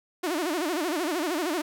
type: tone with vibrato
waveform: sawtooth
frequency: 329.6 Hz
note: E4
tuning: in tune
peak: -22 dBFS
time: 0.23-1.62 s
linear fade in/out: 10 ms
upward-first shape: sine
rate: 13 Hz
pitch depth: 210 cents each way
effects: none